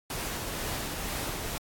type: noise with tremolo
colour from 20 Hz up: pink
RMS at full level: -33 dBFS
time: 0.1-1.58 s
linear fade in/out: 2 ms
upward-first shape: triangle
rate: 2.1 Hz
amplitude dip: 30%
effects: AAC 64 kbps